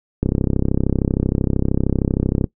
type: click train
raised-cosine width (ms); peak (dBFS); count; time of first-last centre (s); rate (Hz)
3; -4; 74; 0.23-2.442; 33
effects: noise-tail reverb RT60 0.1 s tail -19 dB re dry